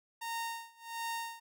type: tone with tremolo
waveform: sawtooth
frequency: 922 Hz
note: A#5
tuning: 19 cents flat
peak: -31 dBFS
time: 0.21-1.4 s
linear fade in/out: 10 ms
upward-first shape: sine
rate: 1.4 Hz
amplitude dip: 95%
effects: none